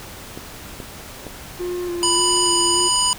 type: clicks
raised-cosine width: 2 ms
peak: -18 dBFS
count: 3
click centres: 0.375 / 0.802 / 1.267 s
type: tone with vibrato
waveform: triangle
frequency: 352.1 Hz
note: F4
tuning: 14 cents sharp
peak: -21 dBFS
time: 1.59-2.89 s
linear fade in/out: 20 ms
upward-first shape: square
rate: 1.7 Hz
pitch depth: 20 cents each way
type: harmonic tone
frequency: 987.8 Hz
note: B5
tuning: in tune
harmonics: 1 / 3 / 5 / 7 / 9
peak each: -22 / -22 / -22 / -22 / -22 dBFS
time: 2.03-3.13 s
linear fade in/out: 0 ms
effects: pink hiss -37 dBFS RMS until 3.18 s